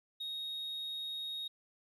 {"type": "tone", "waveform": "sine", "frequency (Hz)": 3750, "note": "A#7", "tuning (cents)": 10, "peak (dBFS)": -35, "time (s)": [0.2, 1.48], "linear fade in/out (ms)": 10, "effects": ["tanh soft clip ceiling -37 dBFS", "12-bit"]}